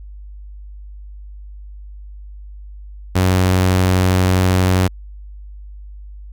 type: tone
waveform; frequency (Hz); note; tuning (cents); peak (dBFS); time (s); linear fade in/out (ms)
sawtooth; 92.4; F#2; -2; -8; 3.15-4.88; 10
effects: added 50 Hz sine -32 dBFS peak until 6.32 s